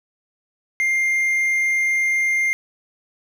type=tone; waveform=triangle; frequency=2108 Hz; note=C7; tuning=12 cents sharp; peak=-15 dBFS; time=0.8-2.53 s; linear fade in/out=0 ms; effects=none